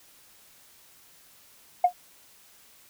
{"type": "tone with exponential decay", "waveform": "sine", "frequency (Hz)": 716, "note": "F5", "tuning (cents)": 43, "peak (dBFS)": -11, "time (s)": [1.84, 1.93], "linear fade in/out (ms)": 5, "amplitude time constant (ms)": 18, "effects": ["tanh soft clip ceiling -10 dBFS", "white hiss -56 dBFS RMS until 2.89 s"]}